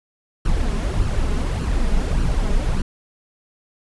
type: noise with flanger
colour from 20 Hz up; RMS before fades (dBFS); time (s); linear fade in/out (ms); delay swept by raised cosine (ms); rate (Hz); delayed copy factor
brown; -19; 0.45-2.82; 5; 0.68 to 4.88; 1.7; +0.55
effects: resampled to 24000 Hz